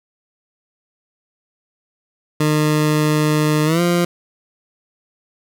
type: tone with pitch glide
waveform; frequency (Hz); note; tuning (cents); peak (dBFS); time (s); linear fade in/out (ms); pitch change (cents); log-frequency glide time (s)
20% pulse; 152.3 to 173.94; D#3 to F3; -37 to -7; -9; 2.4-4.05; 5; +230; 3.65-3.81
effects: none